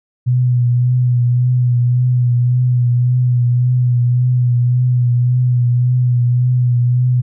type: tone with vibrato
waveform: sine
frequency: 123.47 Hz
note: B2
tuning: in tune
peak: -10 dBFS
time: 0.26-7.22 s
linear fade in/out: 20 ms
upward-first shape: triangle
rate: 1.8 Hz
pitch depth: 35 cents each way
effects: none